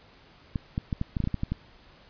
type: clicks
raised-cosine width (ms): 5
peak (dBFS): -15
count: 11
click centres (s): 0.558 / 0.779 / 0.928 / 1.014 / 1.168 / 1.203 / 1.24 / 1.274 / 1.343 / 1.434 / 1.52
effects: pink hiss -55 dBFS RMS until 2.09 s + resampled to 11025 Hz